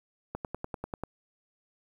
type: click train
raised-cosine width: 1 ms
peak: -20 dBFS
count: 8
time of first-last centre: 0.35-1.036 s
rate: 10.2 Hz
effects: 9-bit